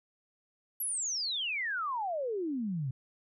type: exponential sweep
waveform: sine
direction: down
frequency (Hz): 11900 to 123.3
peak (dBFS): -31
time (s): 0.8-2.91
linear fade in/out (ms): 5
effects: none